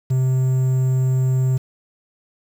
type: tone with quantisation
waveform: triangle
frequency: 129.9 Hz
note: C3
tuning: 12 cents flat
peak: -13 dBFS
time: 0.1-1.58 s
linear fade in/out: 10 ms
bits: 7
effects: none